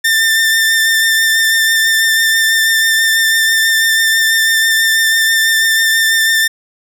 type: tone with vibrato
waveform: sawtooth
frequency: 1792 Hz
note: A6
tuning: 31 cents sharp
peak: -6 dBFS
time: 0.04-6.48 s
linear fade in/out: 10 ms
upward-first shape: triangle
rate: 6.1 Hz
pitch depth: 19 cents each way
effects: none